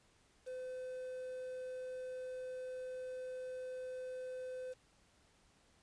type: tone with quantisation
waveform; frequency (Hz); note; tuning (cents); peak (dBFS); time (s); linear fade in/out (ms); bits
triangle; 510; C5; -44; -40; 0.46-4.74; 20; 10
effects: pink hiss -70 dBFS RMS until 5.82 s + resampled to 22050 Hz